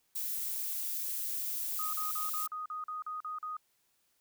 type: noise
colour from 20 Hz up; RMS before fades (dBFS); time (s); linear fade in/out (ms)
violet; -36; 0.15-2.47; 10
type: tone bursts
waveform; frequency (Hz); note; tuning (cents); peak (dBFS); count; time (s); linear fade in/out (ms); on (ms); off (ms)
sine; 1244.5; D#6; 0; -36; 10; 1.79-3.568; 2; 140; 42
effects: white hiss -74 dBFS RMS until 4.2 s